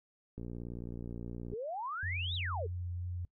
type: click train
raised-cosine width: 3 ms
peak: -30 dBFS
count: 69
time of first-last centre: 0.38-1.534 s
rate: 58.9 Hz
type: exponential two-way sweep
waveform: sine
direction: up then down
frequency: 398.3 to 3951 to 398.3 Hz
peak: -36 dBFS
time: 1.52-2.67 s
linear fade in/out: 10 ms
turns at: 2.35 s
type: tone with vibrato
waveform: sine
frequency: 88.5 Hz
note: F2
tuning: 23 cents sharp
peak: -36 dBFS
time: 2.03-3.25 s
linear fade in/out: 0 ms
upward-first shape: triangle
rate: 3.1 Hz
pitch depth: 14 cents each way
effects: noise-tail reverb RT60 0.1 s tail -22 dB re dry